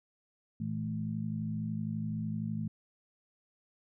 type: tone cluster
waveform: sine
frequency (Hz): 112.8 / 163.9 / 216.6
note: A2 / E3 / A3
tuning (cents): +44 / -10 / -27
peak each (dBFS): -38 / -37 / -36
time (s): 0.6-2.68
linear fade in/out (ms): 5
effects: none